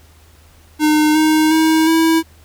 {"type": "tone with pitch steps", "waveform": "square", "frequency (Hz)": [304.9, 311.5, 318.2, 325.1], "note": ["D#4", "D#4", "D#4", "E4"], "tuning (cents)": [-35, 2, 39, -24], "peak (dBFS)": -11, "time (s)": [0.79, 2.23], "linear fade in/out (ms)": 50, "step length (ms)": 360, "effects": ["added 79 Hz sine -46 dBFS peak until 2.44 s", "pink hiss -50 dBFS RMS until 2.44 s"]}